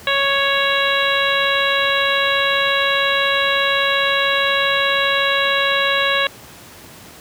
harmonic tone, 554.4 Hz, C#5, in tune, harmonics 1 / 2 / 3 / 4 / 5 / 6 / 7, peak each -22 / -22 / -20 / -24 / -23 / -25 / -23 dBFS, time 0.07-6.27 s, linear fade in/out 2 ms, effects pink hiss -40 dBFS RMS until 7.2 s + high-pass 80 Hz 12 dB/octave

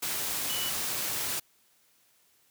sine tone in noise, 2960 Hz, F#7, in tune, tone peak -34 dBFS, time 0.49-0.7 s, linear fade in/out 10 ms, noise white, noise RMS -32 dBFS, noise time 0.02-1.4 s, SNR -5 dB, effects white hiss -66 dBFS RMS until 2.5 s + high-pass 60 Hz 12 dB/octave

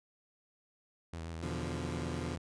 sawtooth tone with vibrato, 82.41 Hz, E2, in tune, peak -36 dBFS, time 1.13-2.38 s, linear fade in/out 5 ms, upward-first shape sine, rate 7.7 Hz, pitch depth 39 cents each way
20% pulse chord, B diminished, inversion none, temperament equal, 123.47 / 146.83 / 174.61 Hz, B2 / D3 / F3, 0 / 0 / 0 cents, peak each -37 dBFS, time 1.42-2.36 s, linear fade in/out 10 ms
effects resampled to 22050 Hz

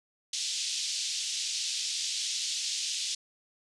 white band-pass noise, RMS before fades -33 dBFS, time 0.33-3.15 s, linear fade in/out 5 ms, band 3100 to 6600 Hz, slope 24 dB/octave, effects resampled to 24000 Hz

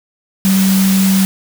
sine tone in noise, 191.8 Hz, G3, 37 cents flat, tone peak -9 dBFS, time 0.45-1.25 s, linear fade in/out 0 ms, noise white, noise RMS -20 dBFS, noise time 0.45-1.25 s, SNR +8 dB, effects none

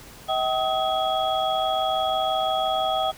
sine tone cluster, 639 / 765 / 1266 / 3324 Hz, D#5 / G5 / D#6 / G#7, +46 / -42 / +30 / +1 cents, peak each -26 / -24 / -30 / -29 dBFS, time 0.28-3.12 s, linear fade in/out 20 ms, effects pink hiss -45 dBFS RMS until 3.17 s

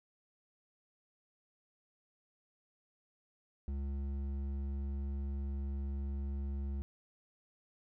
triangle tone with hard clipping, 69.2 Hz, C#2, 2 cents flat, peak -37 dBFS, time 3.68-6.82 s, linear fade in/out 0 ms, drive 12 dB, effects none

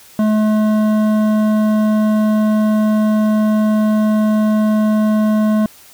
sine tone with hard clipping, 214.5 Hz, A3, 44 cents flat, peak -13 dBFS, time 0.19-5.66 s, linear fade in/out 2 ms, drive 11 dB, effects white hiss -43 dBFS RMS until 5.93 s

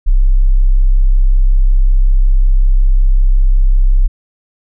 sine tone, 32.7 Hz, C1, in tune, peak -5 dBFS, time 0.06-4.08 s, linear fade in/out 20 ms, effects none

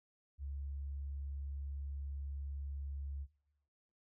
sine tone, 69.9 Hz, C#2, 15 cents sharp, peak -40 dBFS, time 0.38-3.27 s, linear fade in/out 50 ms, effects noise-tail reverb RT60 1.0 s tail -18 dB re dry

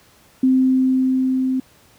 sine tone with level ramp, 260 Hz, C4, 11 cents flat, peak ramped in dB -11 to -17 dBFS, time 0.43-1.6 s, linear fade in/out 5 ms, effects pink hiss -52 dBFS RMS until 1.98 s + high-pass 60 Hz 12 dB/octave

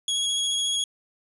sawtooth tone with vibrato, 3322 Hz, G#7, in tune, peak -20 dBFS, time 0.08-0.84 s, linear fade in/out 2 ms, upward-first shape sine, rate 14 Hz, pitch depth 12 cents each way, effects resampled to 24000 Hz + 10-bit

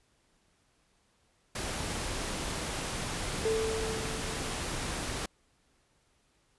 pink noise, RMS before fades -35 dBFS, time 1.55-5.26 s, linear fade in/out 5 ms
sine tone with exponential decay, 443 Hz, A4, 12 cents sharp, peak -25 dBFS, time 3.45-5.06 s, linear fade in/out 5 ms, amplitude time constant 350 ms
effects pink hiss -70 dBFS RMS until 6.58 s + resampled to 24000 Hz

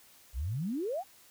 sine exponential sweep, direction up, 54 to 828 Hz, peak -31 dBFS, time 0.33-1.04 s, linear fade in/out 50 ms, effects white hiss -59 dBFS RMS until 1.3 s

